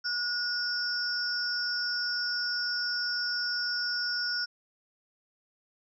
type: tone cluster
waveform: sine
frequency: 1450 / 4984 / 5430 Hz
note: F#6 / D#8 / F8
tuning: -35 / +2 / -50 cents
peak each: -32 / -38 / -31 dBFS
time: 0.04-4.46 s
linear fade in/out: 20 ms
effects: none